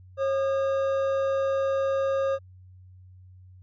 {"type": "tone pair together", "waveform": "triangle", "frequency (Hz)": [542.6, 1218], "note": ["C#5", "D#6"], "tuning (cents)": [-37, -37], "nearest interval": "octave + major second", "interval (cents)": 1400, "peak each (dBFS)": [-21, -32], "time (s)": [0.17, 2.39], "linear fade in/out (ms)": 50, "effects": ["added 92 Hz sine -47 dBFS peak until 3.62 s", "resampled to 16000 Hz"]}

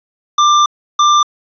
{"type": "tone pair in turn", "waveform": "square", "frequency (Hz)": [1187, 1187], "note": ["D6", "D6"], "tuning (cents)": [18, 18], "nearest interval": "unison", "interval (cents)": 0, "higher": "neither", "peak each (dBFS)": -8, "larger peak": "neither", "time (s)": [[0.38, 0.66], [0.99, 1.23]], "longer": "first", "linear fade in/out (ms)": 5, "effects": ["resampled to 16000 Hz", "7-bit"]}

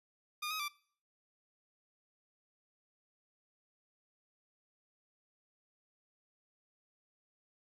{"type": "tone with pitch steps", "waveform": "15% pulse", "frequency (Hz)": [1216, 1264, 1174], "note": ["D#6", "D#6", "D6"], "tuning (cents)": [-40, 27, -1], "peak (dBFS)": -30, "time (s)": [0.42, 0.684], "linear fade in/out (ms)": 10, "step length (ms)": 88, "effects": ["noise-tail reverb RT60 0.5 s tail -22 dB re dry", "resampled to 32000 Hz"]}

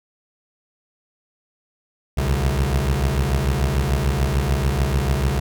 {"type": "beating tone pair", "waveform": "25% pulse", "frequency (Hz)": [64.6, 71.4], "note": ["C2", "D2"], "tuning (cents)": [-21, -48], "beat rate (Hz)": 6.8, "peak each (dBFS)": [-17, -17], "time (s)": [2.17, 5.4], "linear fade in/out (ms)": 10, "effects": []}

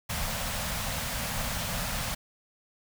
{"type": "band-stop noise", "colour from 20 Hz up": "pink", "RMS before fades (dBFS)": -32, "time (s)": [0.09, 2.15], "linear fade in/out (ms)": 10, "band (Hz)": [240, 510], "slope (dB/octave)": 48, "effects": []}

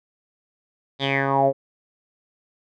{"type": "tone with low-pass filter sweep", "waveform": "10% pulse", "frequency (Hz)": 137.3, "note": "C#3", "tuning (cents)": -16, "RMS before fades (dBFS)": -20, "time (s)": [0.99, 1.53], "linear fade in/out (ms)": 50, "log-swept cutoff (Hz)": [3900, 500], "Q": 7, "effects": []}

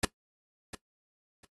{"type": "noise with echo", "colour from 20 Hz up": "pink", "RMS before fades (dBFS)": -24, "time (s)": [0.03, 0.05], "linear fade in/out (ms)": 5, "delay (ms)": 700, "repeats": 2, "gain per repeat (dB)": -15, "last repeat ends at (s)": 1.45, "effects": ["noise-tail reverb RT60 0.1 s tail -19 dB re dry", "AAC 32 kbps"]}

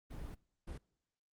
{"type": "noise bursts at uneven times", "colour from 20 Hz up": "brown", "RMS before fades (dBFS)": -45, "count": 2, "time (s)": [[0.1, 0.35], [0.67, 0.78]], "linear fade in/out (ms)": 10, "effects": ["noise-tail reverb RT60 0.8 s tail -26 dB re dry", "Opus 24 kbps"]}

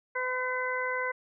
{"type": "harmonic tone", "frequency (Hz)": 507, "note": "B4", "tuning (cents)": 45, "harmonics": [1, 2, 3, 4], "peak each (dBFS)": [-34, -34, -34, -34], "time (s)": [0.15, 1.12], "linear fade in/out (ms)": 10, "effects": []}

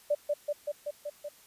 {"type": "tone with echo", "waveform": "sine", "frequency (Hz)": 587.3, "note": "D5", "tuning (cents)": 0, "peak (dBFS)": -23, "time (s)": [0.1, 0.15], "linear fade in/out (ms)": 10, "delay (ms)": 190, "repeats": 6, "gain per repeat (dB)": -2, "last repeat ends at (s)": 1.29, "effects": ["white hiss -58 dBFS RMS until 1.46 s", "resampled to 32000 Hz"]}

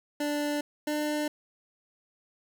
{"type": "tone pair in turn", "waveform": "25% pulse", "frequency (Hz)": [293.7, 299.5], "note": ["D4", "D4"], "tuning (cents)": [0, 34], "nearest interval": "unison", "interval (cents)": 34, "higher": "second", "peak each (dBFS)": -24, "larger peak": "neither", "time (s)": [[0.2, 0.61], [0.87, 1.28]], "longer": "neither", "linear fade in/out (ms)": 5, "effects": []}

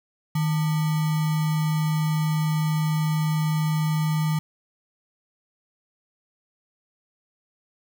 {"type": "tone with sample-and-hold", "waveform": "sine", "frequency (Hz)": 155.56, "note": "D#3", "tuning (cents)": 0, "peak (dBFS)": -20, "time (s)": [0.35, 4.39], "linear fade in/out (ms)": 5, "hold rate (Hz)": 1050, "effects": []}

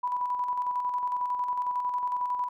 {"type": "tone with tremolo", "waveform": "sine", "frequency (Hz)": 987, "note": "B5", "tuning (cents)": -1, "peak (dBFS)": -25, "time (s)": [0.03, 2.49], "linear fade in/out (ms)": 10, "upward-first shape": "square", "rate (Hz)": 11, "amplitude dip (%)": 40, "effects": []}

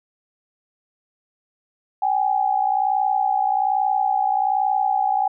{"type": "tone pair together", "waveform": "sine", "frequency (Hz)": [769.4, 830.6], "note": ["G5", "G#5"], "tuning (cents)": [-33, 0], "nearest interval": "minor second", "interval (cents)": 133, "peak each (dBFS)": -20, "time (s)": [2.02, 5.28], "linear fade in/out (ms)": 5, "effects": []}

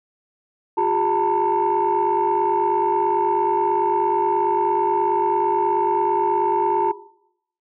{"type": "tone cluster", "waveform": "sine", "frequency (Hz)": [357.2, 406.4, 894, 971], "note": ["F4", "G#4", "A5", "B5"], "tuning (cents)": [39, -38, 27, -30], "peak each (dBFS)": [-22, -24, -18, -26], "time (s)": [0.77, 6.92], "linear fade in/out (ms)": 10, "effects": ["noise-tail reverb RT60 0.7 s tail -17 dB re dry", "tanh soft clip ceiling -10 dBFS"]}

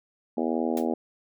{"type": "harmonic tone", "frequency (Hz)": 81.3, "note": "E2", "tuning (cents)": -23, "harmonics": [3, 4, 5, 6, 7, 8, 9, 10], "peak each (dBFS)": [-28, -30, -32, -34, -35, -36, -37, -38], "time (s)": [0.37, 0.94], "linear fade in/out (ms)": 5}
{"type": "noise with exponential decay", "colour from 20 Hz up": "white", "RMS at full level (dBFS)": -35, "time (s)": [0.77, 0.87], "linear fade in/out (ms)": 2, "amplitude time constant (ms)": 21}
{"effects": []}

